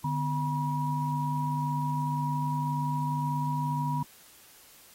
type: tone cluster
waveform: sine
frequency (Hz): 148.6 / 250.5 / 966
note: D3 / B3 / B5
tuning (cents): +21 / +25 / -39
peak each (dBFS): -29 / -36 / -31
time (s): 0.04-4.03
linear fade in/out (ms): 5
effects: white hiss -55 dBFS RMS until 4.94 s + AAC 48 kbps